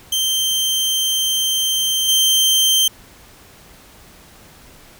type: tone with level steps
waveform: sawtooth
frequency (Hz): 3136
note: G7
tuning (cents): 0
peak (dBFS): -13 / -9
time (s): 0.12-2.88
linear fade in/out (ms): 5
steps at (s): 2.08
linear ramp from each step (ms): 10
effects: pink hiss -45 dBFS RMS until 4.99 s